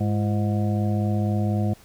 harmonic tone with a mistuned harmonic, 103.9 Hz, G#2, 1 cent sharp, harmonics 1 / 2 / 3 / 5 / 6 / 7, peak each -22 / -25 / -32 / -37 / -36 / -35 dBFS, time 0-1.74 s, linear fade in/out 10 ms, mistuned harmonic 3, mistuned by +130 cents, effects pink hiss -52 dBFS RMS until 1.84 s

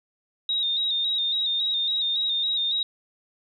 sine tone with vibrato, 3729 Hz, A#7, in tune, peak -22 dBFS, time 0.49-2.83 s, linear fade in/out 2 ms, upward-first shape square, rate 3.6 Hz, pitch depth 42 cents each way, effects none

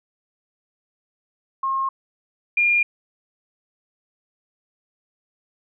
sine tone pair in turn, 1074 / 2411 Hz, C6 / D7, +45 / +45 cents, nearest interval octave + major second, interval 1400 cents, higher second, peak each -20 / -15 dBFS, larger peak second, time 1.63-1.89 / 2.57-2.83 s, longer neither, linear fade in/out 5 ms, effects none

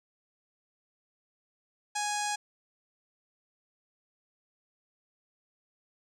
sawtooth tone with low-pass filter, 830.6 Hz, G#5, in tune, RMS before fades -32 dBFS, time 1.95-2.36 s, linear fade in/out 10 ms, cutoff 7500 Hz, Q 3.5, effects none

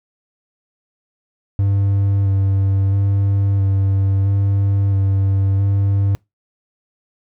triangle tone with vibrato, 98.3 Hz, G2, 5 cents sharp, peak -11 dBFS, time 1.59-6.15 s, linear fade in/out 0 ms, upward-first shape square, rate 0.75 Hz, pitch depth 15 cents each way, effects noise-tail reverb RT60 0.2 s tail -26 dB re dry

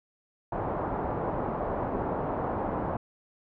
white low-pass noise, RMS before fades -31 dBFS, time 0.52-2.97 s, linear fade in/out 5 ms, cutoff 960 Hz, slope 24 dB/octave, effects none

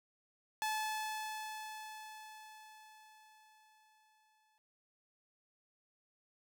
sawtooth tone with exponential decay, 865 Hz, A5, 30 cents flat, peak -30 dBFS, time 0.62-4.58 s, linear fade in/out 0 ms, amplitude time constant 860 ms, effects none

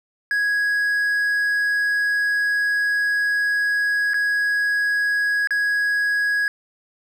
triangle tone with dropouts, 1661.2 Hz, G#6, in tune, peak -16 dBFS, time 0.31-6.48 s, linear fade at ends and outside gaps 1 ms, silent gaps 4.135-4.142 / 5.473-5.507 s, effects none

